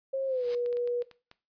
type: tone with pitch glide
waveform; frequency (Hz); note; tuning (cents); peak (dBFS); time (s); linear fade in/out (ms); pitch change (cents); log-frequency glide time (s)
sine; 537 to 484; C5 to B4; +45 to -35; -27; 0.13-1.03; 10; -180; 0.27-0.47
type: noise with exponential growth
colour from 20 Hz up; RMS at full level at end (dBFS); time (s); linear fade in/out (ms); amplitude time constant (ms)
white; -40; 0.2-0.55; 1; 75
type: clicks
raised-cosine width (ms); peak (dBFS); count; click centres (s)
0.2; -32; 7; 0.661 / 0.728 / 0.77 / 0.875 / 1.021 / 1.113 / 1.314
effects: noise-tail reverb RT60 0.3 s tail -17 dB re dry + resampled to 11025 Hz